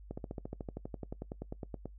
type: slowing click train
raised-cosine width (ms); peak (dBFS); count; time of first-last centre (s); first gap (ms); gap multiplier
2; -26; 21; 0.11-1.857; 65; 1.03
effects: noise-tail reverb RT60 0.1 s tail -21 dB re dry + added 50 Hz sine -49 dBFS peak until 1.98 s